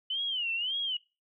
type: tone with vibrato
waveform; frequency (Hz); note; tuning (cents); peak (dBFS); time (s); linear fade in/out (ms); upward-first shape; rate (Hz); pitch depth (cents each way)
sine; 2981; F#7; +12; -29; 0.1-0.97; 5; sine; 1.8; 180
effects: noise-tail reverb RT60 0.3 s tail -24 dB re dry